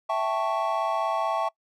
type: chord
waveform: triangle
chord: A dominant seventh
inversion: second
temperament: equal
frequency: 659.3 / 784 / 880 / 1108.7 Hz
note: E5 / G5 / A5 / C#6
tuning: 0 / 0 / 0 / 0 cents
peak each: -26 / -29 / -28 / -27 dBFS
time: 0.09-1.49 s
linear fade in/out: 10 ms
effects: noise-tail reverb RT60 0.1 s tail -24 dB re dry